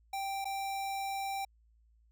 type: tone with dropouts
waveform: square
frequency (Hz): 784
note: G5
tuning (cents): 0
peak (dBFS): -35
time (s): 0.13-1.45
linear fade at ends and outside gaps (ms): 5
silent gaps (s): 0.445-0.453
effects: added 56 Hz sine -63 dBFS peak until 2.11 s